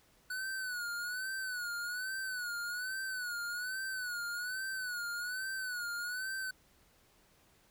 square tone with vibrato, 1480 Hz, F#6, in tune, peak -37 dBFS, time 0.3-6.51 s, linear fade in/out 5 ms, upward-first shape sine, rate 1.2 Hz, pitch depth 87 cents each way, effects pink hiss -67 dBFS RMS until 7.7 s

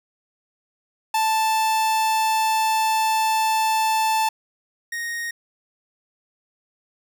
45% pulse tone pair in turn, 880 / 1864.7 Hz, A5 / A#6, 0 / 0 cents, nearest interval octave + minor second, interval 1300 cents, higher second, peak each -18 / -26 dBFS, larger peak first, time 1.14-4.29 / 4.92-5.31 s, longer first, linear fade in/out 5 ms, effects none

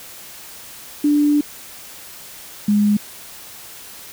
sine tone pair in turn, 293.7 / 207.2 Hz, D4 / G#3, 0 / -4 cents, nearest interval tritone, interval 604 cents, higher first, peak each -12 dBFS, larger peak neither, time 1.04-1.41 / 2.68-2.97 s, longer first, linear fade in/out 5 ms, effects white hiss -38 dBFS RMS until 4.12 s

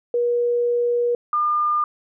sine tone pair in turn, 480 / 1205.7 Hz, B4 / D6, -49 / +45 cents, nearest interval octave + major third, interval 1594 cents, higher second, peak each -17 dBFS, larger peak neither, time 0.14-1.15 / 1.33-1.84 s, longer first, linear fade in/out 2 ms, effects none

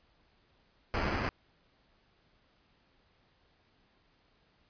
pink noise with sample-and-hold, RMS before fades -32 dBFS, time 0.94-1.29 s, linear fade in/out 0 ms, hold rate 3675 Hz, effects pink hiss -69 dBFS RMS until 4.69 s + resampled to 11025 Hz

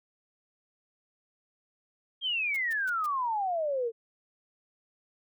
sine exponential sweep, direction down, 3256 to 444 Hz, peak -27 dBFS, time 2.21-3.92 s, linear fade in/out 50 ms
white noise bursts, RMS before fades -47 dBFS, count 4, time 2.54-3.064 s, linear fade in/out 5 ms, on 26 ms, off 140 ms
effects none

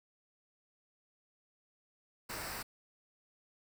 pink noise with comb filter, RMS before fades -42 dBFS, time 2.29-2.63 s, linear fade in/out 10 ms, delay 0.3 ms, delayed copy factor -0.55, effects none

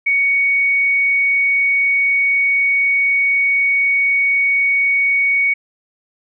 sine tone, 2234 Hz, C#7, 13 cents sharp, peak -12 dBFS, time 0.06-5.54 s, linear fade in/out 10 ms, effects none

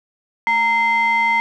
triangle ring-modulated tone, 574 Hz, D5, 40 cents flat, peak -9 dBFS, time 0.47-1.4 s, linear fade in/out 0 ms, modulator 1500 Hz, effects none

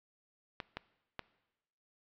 clicks, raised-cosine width 0.3 ms, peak -22 dBFS, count 3, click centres 0.602 / 0.77 / 1.193 s, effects noise-tail reverb RT60 1.0 s tail -20 dB re dry + low-pass 5000 Hz 12 dB/octave

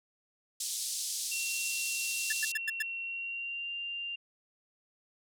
white band-pass noise, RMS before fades -36 dBFS, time 0.6-2.52 s, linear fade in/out 5 ms, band 3900 to 10000 Hz, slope 24 dB/octave
sine tone with pitch glide, 2728 to 2790 Hz, F7 to F7, -41 to -2 cents, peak -35 dBFS, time 1.31-4.16 s, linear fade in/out 10 ms, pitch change +39 cents, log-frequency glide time 3.01-3.73 s
45% pulse tone bursts, 1743 Hz, A6, 17 cents flat, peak -29 dBFS, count 5, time 2.3-2.825 s, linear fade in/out 5 ms, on 25 ms, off 100 ms
effects none

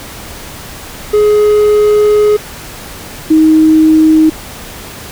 triangle / sine tone pair in turn, 420 / 314.6 Hz, G#4 / D#4, +19 / +19 cents, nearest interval perfect fourth, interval 500 cents, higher first, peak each -3 dBFS, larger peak neither, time 1.13-2.37 / 3.3-4.3 s, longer first, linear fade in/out 10 ms, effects pink hiss -28 dBFS RMS until 5.11 s

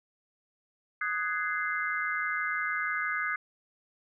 sine chord, Ab dominant seventh, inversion second, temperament just, 1245.9 / 1495.1 / 1661.2 / 2077 Hz, Eb6 / Gb6 / Ab6 / C7, +2 / +18 / 0 / -13 cents, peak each -34 dBFS, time 1.01-3.36 s, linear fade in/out 5 ms, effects none

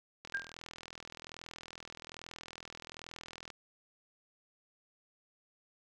click train, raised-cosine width 0.2 ms, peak -28 dBFS, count 135, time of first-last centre 0.25-3.502 s, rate 41.2 Hz
sine tone with exponential decay, 1600 Hz, G6, 35 cents sharp, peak -29 dBFS, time 0.34-0.53 s, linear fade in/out 5 ms, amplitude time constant 41 ms
effects none

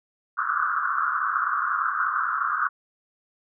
white band-pass noise, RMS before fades -25 dBFS, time 0.37-2.69 s, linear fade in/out 20 ms, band 1100 to 1500 Hz, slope 96 dB/octave, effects none

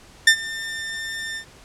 sawtooth tone with ADSR envelope, 1798 Hz, A6, 37 cents sharp, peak -4 dBFS, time 0.27-1.45 s, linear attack 5 ms, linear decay 78 ms, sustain -20 dB, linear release 86 ms, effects pink hiss -48 dBFS RMS until 1.64 s + low-pass 9000 Hz 12 dB/octave

